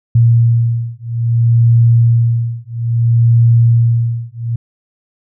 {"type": "beating tone pair", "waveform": "sine", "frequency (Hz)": [116.54, 117.14], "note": ["A#2", "A#2"], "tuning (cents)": [0, 9], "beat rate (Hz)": 0.6, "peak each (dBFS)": -11, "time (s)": [0.15, 4.56], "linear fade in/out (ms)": 5, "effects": []}